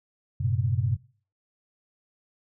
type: tone cluster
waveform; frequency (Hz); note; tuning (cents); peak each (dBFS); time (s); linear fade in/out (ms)
sine; 95.3 / 115.8 / 131.1; G2 / A#2 / C3; -48 / -11 / +4; -27; 0.4-0.97; 10
effects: noise-tail reverb RT60 0.4 s tail -19 dB re dry